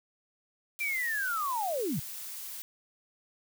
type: noise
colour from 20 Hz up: blue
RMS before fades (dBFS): -41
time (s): 0.79-2.62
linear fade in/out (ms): 0
type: linear sweep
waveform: sine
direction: down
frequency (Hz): 2386 to 110.2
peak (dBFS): -29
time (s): 0.8-2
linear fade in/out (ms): 10
effects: none